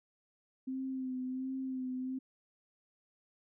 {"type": "tone with vibrato", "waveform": "sine", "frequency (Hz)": 259.7, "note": "C4", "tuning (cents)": -13, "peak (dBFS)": -35, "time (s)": [0.67, 2.19], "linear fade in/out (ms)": 10, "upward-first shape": "sine", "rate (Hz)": 1.4, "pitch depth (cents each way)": 31, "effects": []}